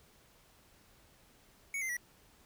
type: tone with pitch steps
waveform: square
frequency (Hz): 2226 / 2077 / 1937.8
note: C#7 / C7 / B6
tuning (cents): +7 / -13 / -33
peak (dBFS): -35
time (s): 1.74-1.968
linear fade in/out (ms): 2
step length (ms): 76
effects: pink hiss -64 dBFS RMS until 2.45 s